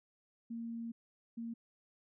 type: tone bursts at uneven times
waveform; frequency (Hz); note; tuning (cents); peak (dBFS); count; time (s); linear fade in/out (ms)
sine; 231.1; A#3; -15; -39; 2; 0.5-0.92 / 1.37-1.54; 10
effects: none